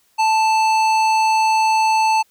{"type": "tone with hard clipping", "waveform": "sine", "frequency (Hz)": 880, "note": "A5", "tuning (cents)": 0, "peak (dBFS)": -15, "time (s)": [0.18, 2.23], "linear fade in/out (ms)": 20, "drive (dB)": 14, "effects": ["white hiss -60 dBFS RMS until 2.3 s"]}